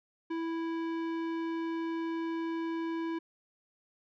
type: tone with tanh clipping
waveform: sine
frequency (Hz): 329.6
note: E4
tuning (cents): 0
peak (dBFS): -34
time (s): 0.3-3.19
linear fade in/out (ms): 10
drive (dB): 16
effects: none